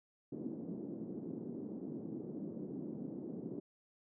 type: band-pass noise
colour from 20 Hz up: white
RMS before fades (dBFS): -44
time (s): 0.32-3.6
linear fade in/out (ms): 5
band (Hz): 170 to 340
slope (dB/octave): 24
effects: none